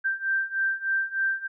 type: beating tone pair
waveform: sine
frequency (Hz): 1568 / 1571.3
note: G6 / G6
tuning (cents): 0 / +4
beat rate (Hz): 3.3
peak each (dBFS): -28 / -26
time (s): 0.04-1.48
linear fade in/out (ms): 20
effects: none